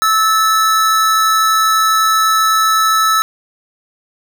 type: tone pair together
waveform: square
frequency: 1306 / 1753.5 Hz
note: E6 / A6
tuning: -17 / -6 cents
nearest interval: perfect fourth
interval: 511 cents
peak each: -11 / -22 dBFS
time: 0.02-3.22 s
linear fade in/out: 0 ms
effects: none